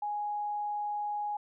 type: tone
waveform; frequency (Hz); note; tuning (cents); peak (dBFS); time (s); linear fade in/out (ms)
sine; 830.6; G#5; 0; -31; 0.02-1.37; 5
effects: none